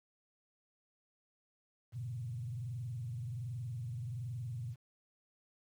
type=tone with frequency modulation; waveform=sine; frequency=119.7 Hz; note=A#2; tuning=46 cents sharp; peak=-38 dBFS; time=1.92-4.76 s; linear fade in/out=50 ms; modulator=21.3 Hz; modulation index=0.78; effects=11-bit